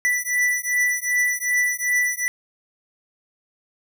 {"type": "beating tone pair", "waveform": "square", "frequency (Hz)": [1972, 1974.6], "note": ["B6", "B6"], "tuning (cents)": [-3, -1], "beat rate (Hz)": 2.6, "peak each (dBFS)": -23, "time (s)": [0.05, 2.28], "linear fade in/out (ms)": 0, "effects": []}